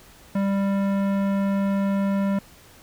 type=tone with tanh clipping; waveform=sine; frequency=197.3 Hz; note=G3; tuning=11 cents sharp; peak=-22 dBFS; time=0.35-2.39 s; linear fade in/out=5 ms; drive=17 dB; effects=pink hiss -50 dBFS RMS until 2.82 s